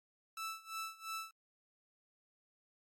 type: tone with tremolo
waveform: sawtooth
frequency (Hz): 1318.5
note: E6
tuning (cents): 0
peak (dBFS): -35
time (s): 0.37-1.31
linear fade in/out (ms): 2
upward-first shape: sine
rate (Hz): 2.9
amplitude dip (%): 90
effects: MP3 64 kbps